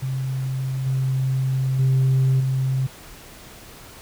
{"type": "tone with level steps", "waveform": "sine", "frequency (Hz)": 131.9, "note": "C3", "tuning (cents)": 14, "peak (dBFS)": [-22, -18, -13, -18], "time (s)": [0.02, 2.87], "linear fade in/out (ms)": 10, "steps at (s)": [0.86, 1.79, 2.4], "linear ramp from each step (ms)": 5, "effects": ["tanh soft clip ceiling -13 dBFS", "pink hiss -43 dBFS RMS until 4.01 s"]}